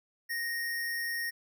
sine tone with sample-and-hold, 1864.7 Hz, A#6, in tune, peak -31 dBFS, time 0.29-1.31 s, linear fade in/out 20 ms, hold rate 7350 Hz, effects none

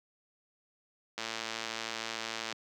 click train, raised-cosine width 0.2 ms, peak -18 dBFS, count 153, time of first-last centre 1.18-2.525 s, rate 113 Hz, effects high-pass 200 Hz 12 dB/octave

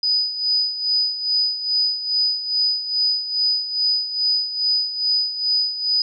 sine tone with tremolo, 4978 Hz, D#8, in tune, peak -15 dBFS, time 0.03-6.02 s, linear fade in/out 2 ms, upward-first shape sine, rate 2.4 Hz, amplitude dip 70%, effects none

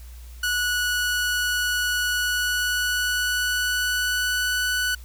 sawtooth tone with pitch glide, 1470 to 1487.9 Hz, F#6 to F#6, -12 to +9 cents, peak -18 dBFS, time 0.43-4.95 s, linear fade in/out 5 ms, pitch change +21 cents, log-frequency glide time 2.14-4.67 s, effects added 60 Hz sine -38 dBFS peak until 5.04 s + white hiss -52 dBFS RMS until 5.04 s

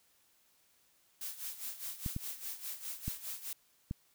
blue noise with tremolo, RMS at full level -40 dBFS, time 1.21-3.53 s, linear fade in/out 2 ms, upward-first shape sine, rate 4.9 Hz, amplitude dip 75%
clicks, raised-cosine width 5 ms, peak -24 dBFS, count 4, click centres 2.062 / 2.164 / 3.08 / 3.911 s
effects white hiss -70 dBFS RMS until 4.14 s

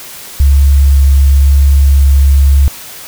sine tone with vibrato, 69.3 Hz, C#2, in tune, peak -3 dBFS, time 0.4-2.68 s, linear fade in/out 0 ms, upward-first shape sine, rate 1 Hz, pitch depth 9 cents each way, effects white hiss -29 dBFS RMS until 3.07 s

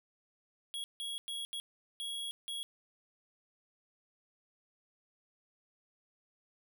square tone bursts at uneven times, 3322 Hz, G#7, in tune, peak -38 dBFS, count 6, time 0.74-0.84 / 1-1.18 / 1.28-1.45 / 1.53-1.6 / 2-2.31 / 2.48-2.63 s, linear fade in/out 0 ms, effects none

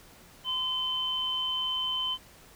sine tone pair together, 1025 / 3069 Hz, C6 / G7, -36 / -37 cents, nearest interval octave + perfect fifth, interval 1899 cents, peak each -37 / -28 dBFS, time 0.44-2.18 s, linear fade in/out 50 ms, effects pink hiss -54 dBFS RMS until 2.55 s

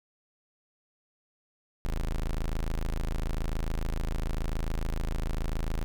35% pulse tone, 26.99 Hz, A0, 32 cents flat, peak -26 dBFS, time 1.85-5.84 s, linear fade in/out 0 ms, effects none

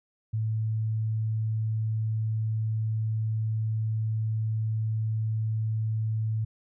sine tone, 110 Hz, A2, in tune, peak -25 dBFS, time 0.33-6.45 s, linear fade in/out 10 ms, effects none

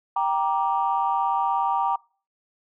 sine chord, G minor, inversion none, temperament just, 784 / 940.8 / 1176 Hz, G5 / Bb5 / D6, 0 / +16 / +2 cents, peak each -24 / -23 / -27 dBFS, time 0.16-1.96 s, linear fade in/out 5 ms, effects noise-tail reverb RT60 0.4 s tail -25 dB re dry + tanh soft clip ceiling -11 dBFS

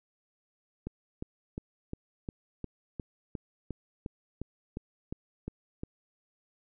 click train, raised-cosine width 3 ms, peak -23 dBFS, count 15, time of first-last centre 0.87-5.835 s, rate 2.82 Hz, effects none

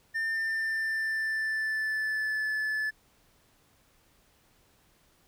triangle tone with pitch glide, 1800 to 1733.7 Hz, A6 to A6, +39 to -26 cents, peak -26 dBFS, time 0.14-2.91 s, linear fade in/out 20 ms, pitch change -65 cents, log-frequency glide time 0.28-2.48 s, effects pink hiss -65 dBFS RMS until 5.27 s

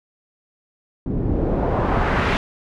pink noise with low-pass filter sweep, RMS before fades -20 dBFS, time 1.06-2.37 s, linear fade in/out 0 ms, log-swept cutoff 250 to 2500 Hz, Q 1.2, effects none

